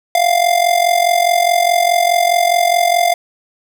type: tone with amplitude modulation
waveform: square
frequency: 698.5 Hz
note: F5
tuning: in tune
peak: -8 dBFS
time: 0.15-3.14 s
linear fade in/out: 2 ms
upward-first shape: sine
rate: 44.8 Hz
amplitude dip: 75%
effects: none